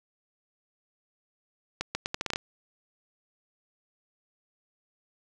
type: accelerating click train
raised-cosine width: 0.2 ms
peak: -12 dBFS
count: 9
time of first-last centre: 1.81-2.359 s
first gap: 140 ms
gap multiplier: 0.78
effects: none